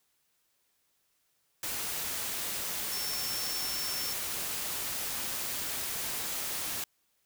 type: tone in noise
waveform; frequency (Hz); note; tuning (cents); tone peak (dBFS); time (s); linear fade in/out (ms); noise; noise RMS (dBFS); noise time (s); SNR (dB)
sine; 5410; E8; +44; -36; 2.92-4.13; 2; white; -35; 1.63-6.84; -4
effects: white hiss -74 dBFS RMS until 7.25 s